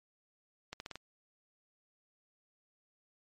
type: accelerating click train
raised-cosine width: 0.2 ms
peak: -24 dBFS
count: 5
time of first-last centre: 0.73-0.956 s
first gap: 71 ms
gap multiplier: 0.85
effects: MP3 64 kbps